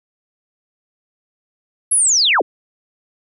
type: linear sweep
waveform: sine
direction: down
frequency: 11175 to 196 Hz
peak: -11 dBFS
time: 1.91-2.42 s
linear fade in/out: 10 ms
effects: none